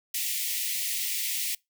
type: high-pass noise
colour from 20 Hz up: white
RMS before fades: -30 dBFS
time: 0.14-1.55 s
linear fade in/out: 5 ms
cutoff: 1900 Hz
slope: 96 dB/octave
effects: noise-tail reverb RT60 0.2 s tail -25 dB re dry